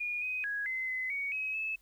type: tone with pitch steps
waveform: sine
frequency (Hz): 2438 / 2508 / 1660 / 2053 / 2034 / 2240 / 2548 / 2603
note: D#7 / D#7 / G#6 / C7 / C7 / C#7 / D#7 / E7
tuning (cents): -36 / +13 / -1 / -33 / -50 / +18 / +41 / -22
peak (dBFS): -32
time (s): 0-1.76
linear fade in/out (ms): 10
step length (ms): 220
effects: added 43 Hz sine -66 dBFS peak until 1.81 s + white hiss -69 dBFS RMS until 1.81 s